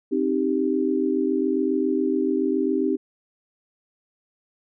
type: chord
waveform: sine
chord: C minor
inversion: none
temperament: equal with one note detuned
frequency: 263.9 / 311.1 / 392 Hz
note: C4 / Eb4 / G4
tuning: +15 / 0 / 0 cents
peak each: -24 dBFS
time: 0.11-2.97 s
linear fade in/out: 20 ms
effects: none